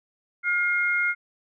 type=tone pair together; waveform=sine; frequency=1422 / 2133 Hz; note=F6 / C7; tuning=+31 / +33 cents; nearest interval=perfect fifth; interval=702 cents; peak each=-24 / -23 dBFS; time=0.43-1.15 s; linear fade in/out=50 ms; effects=none